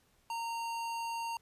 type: tone with hard clipping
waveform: sine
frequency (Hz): 923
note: A#5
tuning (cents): -17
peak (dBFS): -37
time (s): 0.3-1.37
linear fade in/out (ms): 2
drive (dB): 18
effects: pink hiss -70 dBFS RMS until 1.41 s + resampled to 32000 Hz

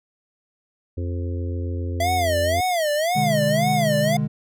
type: harmonic tone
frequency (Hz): 87.31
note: F2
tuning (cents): 0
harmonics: 1 / 3 / 4 / 5 / 6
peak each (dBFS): -24 / -34 / -36 / -38 / -40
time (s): 0.97-2.61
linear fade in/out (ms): 10
type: tone with vibrato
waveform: square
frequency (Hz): 659.3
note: E5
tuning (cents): 0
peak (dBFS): -20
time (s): 2-4.17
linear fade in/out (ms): 5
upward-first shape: sine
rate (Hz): 1.9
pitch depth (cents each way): 200
type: chord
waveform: triangle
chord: G# diminished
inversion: first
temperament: just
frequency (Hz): 124.59 / 149.51 / 207.7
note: B2 / D3 / G#3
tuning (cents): +16 / +31 / 0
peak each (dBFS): -26 / -21 / -22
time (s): 3.15-4.28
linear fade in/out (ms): 20
effects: none

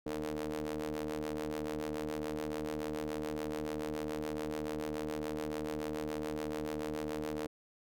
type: ring-modulated tone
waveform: sawtooth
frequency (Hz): 76.7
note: D#2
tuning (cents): -24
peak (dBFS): -29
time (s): 0.06-7.47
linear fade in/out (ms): 5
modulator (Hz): 380
effects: none

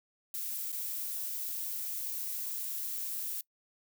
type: noise with dropouts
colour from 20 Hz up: violet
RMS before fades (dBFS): -37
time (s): 0.34-3.41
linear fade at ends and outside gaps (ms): 2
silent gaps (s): 0.72-0.726
effects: noise-tail reverb RT60 0.1 s tail -23 dB re dry

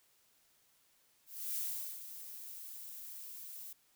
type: noise with ADSR envelope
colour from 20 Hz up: violet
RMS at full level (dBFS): -37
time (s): 1.26-3.73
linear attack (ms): 310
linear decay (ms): 420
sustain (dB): -11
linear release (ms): 5
effects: white hiss -71 dBFS RMS until 3.95 s

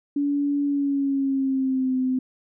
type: tone with pitch glide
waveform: sine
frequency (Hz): 285.7 to 257.5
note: D4 to C4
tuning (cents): -48 to -28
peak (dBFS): -20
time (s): 0.16-2.19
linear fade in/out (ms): 5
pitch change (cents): -180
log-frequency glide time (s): 0.65-1.96
effects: none

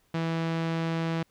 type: tone with low-pass filter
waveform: sawtooth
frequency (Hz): 164.3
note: E3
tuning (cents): -5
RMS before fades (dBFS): -29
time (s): 0.14-1.23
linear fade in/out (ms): 5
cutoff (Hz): 3700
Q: 0.82
effects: pink hiss -68 dBFS RMS until 1.3 s

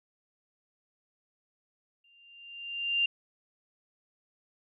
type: tone with exponential growth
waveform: sine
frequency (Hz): 2790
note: F7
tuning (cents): -2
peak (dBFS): -22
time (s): 2.04-3.06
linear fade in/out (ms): 5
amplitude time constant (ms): 220
effects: none

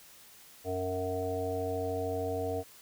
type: harmonic tone with a mistuned harmonic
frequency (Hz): 93.1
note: F#2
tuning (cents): +11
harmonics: 1 / 3 / 5 / 7 / 8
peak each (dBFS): -38 / -40 / -34 / -37 / -40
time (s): 0.64-2.64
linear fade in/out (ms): 50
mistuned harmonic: 5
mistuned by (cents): -18
effects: white hiss -55 dBFS RMS until 2.81 s

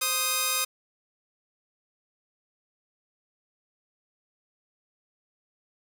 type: tone pair together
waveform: 5% pulse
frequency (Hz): 522.1 / 1244.5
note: C5 / D#6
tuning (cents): -4 / 0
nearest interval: octave + minor third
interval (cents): 1504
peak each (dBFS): -21 / -13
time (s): 0.01-0.65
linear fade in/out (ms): 10
effects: none

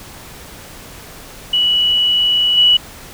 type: tone with level steps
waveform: sine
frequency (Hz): 2942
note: F#7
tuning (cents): -11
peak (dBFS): -11 / -7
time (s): 1.53-2.77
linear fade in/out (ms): 5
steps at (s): 2.57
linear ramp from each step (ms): 10
effects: pink hiss -36 dBFS RMS until 3.13 s

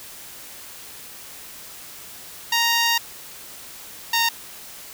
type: tone pair in turn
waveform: 10% pulse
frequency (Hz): 932.3 / 923.7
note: A#5 / A#5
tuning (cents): 0 / -16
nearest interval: unison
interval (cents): 16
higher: first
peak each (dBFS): -9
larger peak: neither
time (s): 2.52-2.98 / 4.13-4.29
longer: first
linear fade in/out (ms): 5
effects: white hiss -40 dBFS RMS until 4.93 s

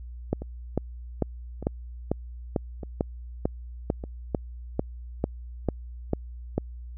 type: two click trains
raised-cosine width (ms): 2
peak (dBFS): -10 / -22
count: 15 / 4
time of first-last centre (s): 0.33-6.58 / 0.42-4.039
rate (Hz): 2.24 / 0.829
effects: added 60 Hz sine -37 dBFS peak until 6.97 s

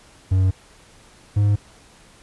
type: tone pair in turn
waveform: triangle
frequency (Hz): 94.1 / 102.72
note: F#2 / G#2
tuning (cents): +30 / -19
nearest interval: major second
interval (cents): 151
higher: second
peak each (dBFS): -12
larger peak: neither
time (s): 0.31-0.51 / 1.36-1.56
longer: neither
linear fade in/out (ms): 10
effects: pink hiss -50 dBFS RMS until 2.22 s + resampled to 24000 Hz

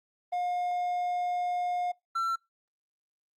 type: tone pair in turn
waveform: triangle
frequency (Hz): 714 / 1347.9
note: F5 / E6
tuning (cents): +38 / +38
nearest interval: major seventh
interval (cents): 1100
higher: second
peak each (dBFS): -26 / -25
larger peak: second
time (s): 0.32-1.92 / 2.15-2.36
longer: first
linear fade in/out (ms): 10
effects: noise-tail reverb RT60 0.2 s tail -25 dB re dry + Opus 24 kbps

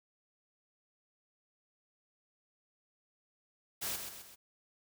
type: noise with echo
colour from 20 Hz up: white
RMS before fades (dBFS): -37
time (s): 3.81-3.97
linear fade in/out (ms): 20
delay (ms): 130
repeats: 3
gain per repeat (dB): -6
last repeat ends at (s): 4.36
effects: none

